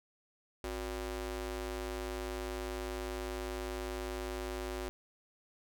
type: ring-modulated tone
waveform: sawtooth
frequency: 210 Hz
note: G#3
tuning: 19 cents sharp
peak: -30 dBFS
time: 0.64-4.89 s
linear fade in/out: 0 ms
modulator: 155 Hz
effects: none